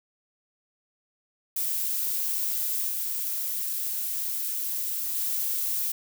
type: noise with level steps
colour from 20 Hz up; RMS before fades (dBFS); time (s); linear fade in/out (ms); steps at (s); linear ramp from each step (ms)
violet; -28 / -30 / -28; 1.56-5.92; 5; 2.89 / 5.15; 5
effects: none